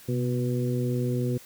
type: harmonic tone with a mistuned harmonic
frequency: 122.6 Hz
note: B2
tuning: 12 cents flat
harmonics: 1 / 2 / 3 / 4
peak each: -26 / -30 / -32 / -35 dBFS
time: 0.08-1.38 s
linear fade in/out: 10 ms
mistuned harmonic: 1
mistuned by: +62 cents
effects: white hiss -50 dBFS RMS until 1.45 s